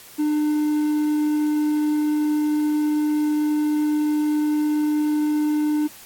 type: tone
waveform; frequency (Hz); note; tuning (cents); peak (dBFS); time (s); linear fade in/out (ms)
triangle; 300.8; D4; +42; -16; 0.18-5.88; 20
effects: white hiss -44 dBFS RMS until 6.05 s + AAC 64 kbps